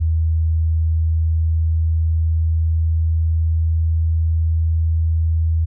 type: tone with pitch glide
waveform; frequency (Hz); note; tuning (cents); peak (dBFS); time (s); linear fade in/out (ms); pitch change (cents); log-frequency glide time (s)
sine; 80.5 to 81.06; E2 to E2; -41 to -29; -14; 0-5.66; 20; +12; 0.49-4.09
effects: none